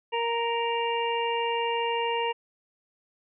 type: harmonic tone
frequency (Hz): 466.2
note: A#4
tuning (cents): 0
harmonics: 1 / 2 / 4 / 5 / 6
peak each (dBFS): -29 / -28 / -39 / -38 / -33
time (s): 0.12-2.33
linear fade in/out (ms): 20
effects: none